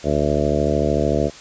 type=harmonic tone with a mistuned harmonic; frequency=73.42 Hz; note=D2; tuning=in tune; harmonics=1 / 2 / 3 / 4 / 5 / 6 / 7 / 8 / 9; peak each=-25 / -25 / -25 / -25 / -25 / -25 / -25 / -25 / -25 dBFS; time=0.03-1.31 s; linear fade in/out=50 ms; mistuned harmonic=1; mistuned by=-17 cents; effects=white hiss -40 dBFS RMS until 1.4 s + resampled to 16000 Hz